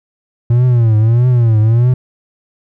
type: tone with vibrato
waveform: triangle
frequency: 116.54 Hz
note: A#2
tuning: in tune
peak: -5 dBFS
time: 0.5-1.94 s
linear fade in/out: 5 ms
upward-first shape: triangle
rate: 1.6 Hz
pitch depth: 160 cents each way
effects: none